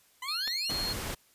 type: exponential sweep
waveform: 20% pulse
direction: up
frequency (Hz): 987.8 to 3030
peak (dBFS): -31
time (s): 0.22-0.71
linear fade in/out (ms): 5
type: tone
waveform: triangle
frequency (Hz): 4261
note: C8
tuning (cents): +31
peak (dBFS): -30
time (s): 0.28-0.93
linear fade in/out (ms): 5
type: clicks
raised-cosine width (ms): 0.2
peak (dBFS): -23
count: 2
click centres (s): 0.475 / 0.479
type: noise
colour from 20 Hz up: pink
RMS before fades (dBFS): -36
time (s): 0.69-1.15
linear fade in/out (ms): 10
effects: white hiss -64 dBFS RMS until 1.34 s + resampled to 32000 Hz